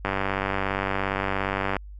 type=click train; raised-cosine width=0.5 ms; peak=-10 dBFS; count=168; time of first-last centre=0.05-1.766 s; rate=97.3 Hz; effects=added 50 Hz sine -38 dBFS peak until 1.99 s